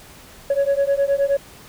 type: beating tone pair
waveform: sine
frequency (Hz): 553 / 562.6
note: C#5 / C#5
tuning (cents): -4 / +26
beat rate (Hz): 9.6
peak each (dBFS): -17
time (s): 0.5-1.37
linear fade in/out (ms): 5
effects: tanh soft clip ceiling -13 dBFS + pink hiss -44 dBFS RMS until 1.68 s